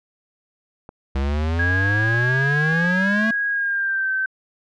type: clicks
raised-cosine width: 1 ms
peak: -24 dBFS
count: 5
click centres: 0.891 / 1.707 / 2.145 / 2.727 / 2.845 s
type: exponential sweep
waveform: square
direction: up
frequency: 66.2 to 225.1 Hz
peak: -20 dBFS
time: 1.15-3.31 s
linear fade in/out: 5 ms
type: tone with pitch glide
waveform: sine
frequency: 1647 to 1545.6 Hz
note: G#6 to G6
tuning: -15 to -25 cents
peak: -19 dBFS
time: 1.59-4.26 s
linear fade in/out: 5 ms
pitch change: -110 cents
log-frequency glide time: 3.49-4.11 s
effects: low-pass 4000 Hz 12 dB/octave